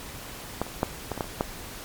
clicks, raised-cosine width 1 ms, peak -11 / -25 / -8 / -14 / -19 / -12 / -25 / -9 dBFS, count 8, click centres 0.616 / 0.666 / 0.831 / 1.117 / 1.177 / 1.208 / 1.243 / 1.409 s, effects pink hiss -40 dBFS RMS until 1.84 s + MP3 96 kbps

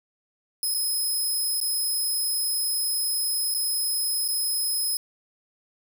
5% pulse tone with dropouts, 5110 Hz, D#8, 45 cents sharp, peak -18 dBFS, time 0.63-4.97 s, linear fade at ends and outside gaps 1 ms, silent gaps 0.741-0.746 / 1.602-1.613 / 3.541-3.547 / 4.28-4.286 s, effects none

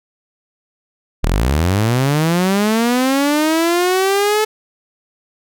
sawtooth linear sweep, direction up, 34.28 to 434.5 Hz, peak -9 dBFS, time 1.23-4.45 s, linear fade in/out 10 ms, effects none

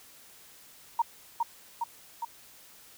sine tone with echo, 932.3 Hz, A#5, in tune, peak -21 dBFS, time 0.99-1.02 s, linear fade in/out 5 ms, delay 410 ms, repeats 3, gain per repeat -3 dB, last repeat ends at 2.25 s, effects white hiss -54 dBFS RMS until 2.97 s

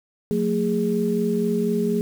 sine tone cluster, 180.3 / 224.4 / 413.3 Hz, F#3 / A3 / G#4, -45 / +34 / -8 cents, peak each -25 / -23 / -23 dBFS, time 0.31-2.01 s, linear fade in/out 0 ms, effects 7-bit

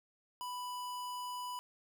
square tone, 990 Hz, B5, 4 cents sharp, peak -40 dBFS, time 0.41-1.59 s, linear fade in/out 0 ms, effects none

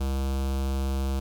square tone with notch filter, 67.2 Hz, C2, 47 cents sharp, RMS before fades -27 dBFS, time 0-1.2 s, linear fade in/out 10 ms, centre 1900 Hz, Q 1.7, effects 11-bit

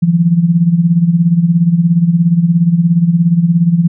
sine tone with tremolo, 170 Hz, F3, 46 cents flat, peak -4 dBFS, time 0.02-3.88 s, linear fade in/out 10 ms, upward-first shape sine, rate 17 Hz, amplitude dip 70%, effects none

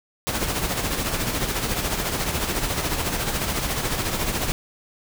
pink noise with tremolo, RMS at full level -23 dBFS, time 0.27-4.52 s, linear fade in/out 0 ms, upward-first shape sine, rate 14 Hz, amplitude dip 50%, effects none

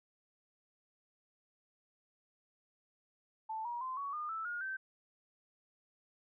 sine tone with pitch steps, 880 / 954.1 / 1034.5 / 1121.6 / 1216.1 / 1318.5 / 1429.6 / 1550 Hz, A5 / A#5 / C6 / C#6 / D#6 / E6 / F6 / G6, 0 / +40 / -20 / +20 / -40 / 0 / +40 / -20 cents, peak -37 dBFS, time 3.49-4.77 s, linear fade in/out 10 ms, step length 160 ms, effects none

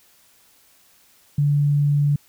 sine tone, 144.8 Hz, D3, 24 cents flat, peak -15 dBFS, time 1.38-2.16 s, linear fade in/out 5 ms, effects white hiss -56 dBFS RMS until 2.28 s

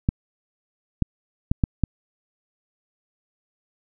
clicks, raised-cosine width 5 ms, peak -6 dBFS, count 5, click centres 0.089 / 1.023 / 1.515 / 1.638 / 1.837 s, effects none

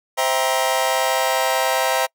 sawtooth chord, C dominant seventh, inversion none, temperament just, 523.3 / 654.1 / 784.9 / 941.9 Hz, C5 / E5 / G5 / Bb5, 0 / -14 / +2 / +18 cents, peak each -19 dBFS, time 0.17-2.07 s, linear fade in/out 20 ms, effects noise-tail reverb RT60 0.1 s tail -26 dB re dry

